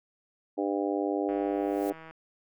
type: harmonic tone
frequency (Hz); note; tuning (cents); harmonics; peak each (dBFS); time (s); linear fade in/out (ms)
100; G2; +35; 3 / 4 / 5 / 6 / 7 / 8; -30 / -32 / -34 / -36 / -37 / -38; 0.57-1.93; 20
type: click train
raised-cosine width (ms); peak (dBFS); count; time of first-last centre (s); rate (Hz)
0.5; -32; 133; 1.29-2.11; 161
type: noise with exponential growth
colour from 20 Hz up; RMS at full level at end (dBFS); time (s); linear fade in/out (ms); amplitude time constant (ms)
blue; -45; 1.44-1.9; 2; 99
effects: none